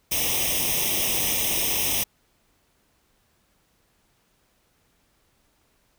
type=noise with comb filter; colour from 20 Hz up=white; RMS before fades=-24 dBFS; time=0.11-2.04 s; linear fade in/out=10 ms; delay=0.34 ms; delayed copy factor=+1; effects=pink hiss -66 dBFS RMS until 5.98 s